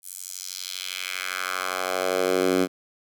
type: tone with high-pass filter sweep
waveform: 10% pulse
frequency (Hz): 92.5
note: F#2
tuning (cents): 0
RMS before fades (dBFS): -27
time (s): 0.02-2.68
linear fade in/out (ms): 50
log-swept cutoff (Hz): 10000 to 250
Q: 1.7
effects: none